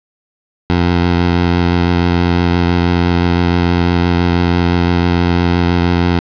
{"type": "tone with vibrato", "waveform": "15% pulse", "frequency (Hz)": 87.3, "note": "F2", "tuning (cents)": 0, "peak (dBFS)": -4, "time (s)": [0.7, 6.19], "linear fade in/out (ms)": 0, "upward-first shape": "triangle", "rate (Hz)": 6, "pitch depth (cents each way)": 22, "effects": ["resampled to 11025 Hz", "7-bit"]}